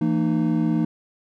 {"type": "tone cluster", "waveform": "triangle", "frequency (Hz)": [166.9, 228.2, 306.2], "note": ["E3", "A#3", "D#4"], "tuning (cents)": [22, -37, -28], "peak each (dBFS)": -21, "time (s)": [0.01, 0.85], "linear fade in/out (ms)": 5, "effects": []}